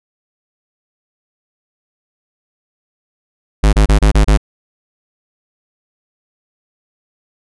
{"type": "tone bursts", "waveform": "square", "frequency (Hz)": 51.91, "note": "G#1", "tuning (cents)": 0, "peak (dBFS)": -7, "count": 6, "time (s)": [3.63, 4.375], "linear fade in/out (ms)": 10, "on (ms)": 100, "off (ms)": 29, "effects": ["resampled to 24000 Hz"]}